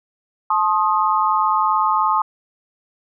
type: tone cluster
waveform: sine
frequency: 871 / 1064 / 1247 Hz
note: A5 / C6 / D#6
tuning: -18 / +29 / +3 cents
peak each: -19 dBFS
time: 0.5-2.22 s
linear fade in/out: 5 ms
effects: none